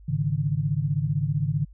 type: chord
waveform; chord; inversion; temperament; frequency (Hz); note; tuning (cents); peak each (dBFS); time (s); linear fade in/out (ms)
sine; Ab suspended fourth; none; equal with one note detuned; 103.83 / 140.04 / 155.56; Ab2 / Db3 / Eb3; 0 / +18 / 0; -30 / -25 / -26; 0.08-1.65; 10
effects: added 50 Hz sine -45 dBFS peak until 1.73 s